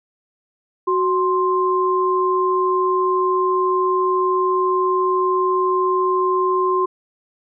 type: tone pair together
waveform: sine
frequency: 370.9 / 1049 Hz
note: F#4 / C6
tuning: +4 / +4 cents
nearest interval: octave + tritone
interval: 1800 cents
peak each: -18 dBFS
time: 0.87-6.86 s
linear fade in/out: 10 ms
effects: none